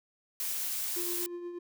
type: noise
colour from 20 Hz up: blue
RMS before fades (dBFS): -34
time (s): 0.4-1.26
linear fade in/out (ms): 0
type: tone with tremolo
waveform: triangle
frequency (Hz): 349.3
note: F4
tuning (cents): 0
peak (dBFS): -33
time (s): 0.96-1.59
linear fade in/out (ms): 10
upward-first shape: triangle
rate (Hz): 8.4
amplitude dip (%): 50
effects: none